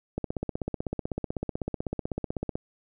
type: click train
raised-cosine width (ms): 2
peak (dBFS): -16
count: 39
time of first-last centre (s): 0.18-2.555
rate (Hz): 16
effects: none